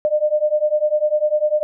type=beating tone pair; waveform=sine; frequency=600 / 610 Hz; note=D5 / D#5; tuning=+37 / -34 cents; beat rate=10 Hz; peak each=-18 dBFS; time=0.05-1.63 s; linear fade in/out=0 ms; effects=none